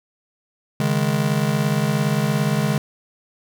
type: chord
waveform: square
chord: C# suspended second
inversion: none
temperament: just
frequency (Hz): 138.59 / 155.92 / 207.9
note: C#3 / D#3 / G#3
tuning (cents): 0 / +4 / +2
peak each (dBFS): -23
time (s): 0.8-2.78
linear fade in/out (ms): 2
effects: none